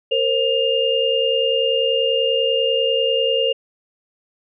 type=tone cluster; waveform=sine; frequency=461.8 / 532 / 2816 Hz; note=A#4 / C5 / F7; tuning=-16 / +29 / +14 cents; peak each=-20 dBFS; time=0.11-3.53 s; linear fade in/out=10 ms; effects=none